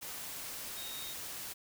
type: tone in noise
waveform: sine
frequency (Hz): 3729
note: A#7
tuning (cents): 0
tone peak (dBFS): -45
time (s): 0.76-1.14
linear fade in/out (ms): 20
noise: white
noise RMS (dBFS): -43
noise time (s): 0.01-1.54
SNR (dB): -5
effects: none